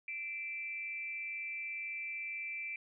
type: tone with amplitude modulation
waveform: sine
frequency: 2343 Hz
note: D7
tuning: 5 cents flat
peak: -35 dBFS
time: 0.08-2.76 s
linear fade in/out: 2 ms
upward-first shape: sine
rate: 284 Hz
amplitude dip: 65%
effects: none